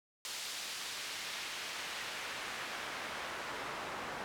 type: noise with band-pass filter sweep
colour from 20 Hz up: pink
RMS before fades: -42 dBFS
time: 0.25-4.24 s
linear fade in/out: 0 ms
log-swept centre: 4800 to 1000 Hz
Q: 0.74
effects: none